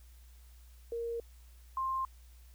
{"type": "tone pair in turn", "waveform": "sine", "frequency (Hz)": [466.2, 1055.7], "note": ["A#4", "C6"], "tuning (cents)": [0, 15], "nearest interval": "octave + major second", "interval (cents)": 1415, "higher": "second", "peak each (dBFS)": [-34, -31], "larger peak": "second", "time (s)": [[0.92, 1.2], [1.77, 2.05]], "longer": "neither", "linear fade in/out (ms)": 2, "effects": ["added 60 Hz sine -53 dBFS peak until 2.54 s", "white hiss -66 dBFS RMS until 2.54 s"]}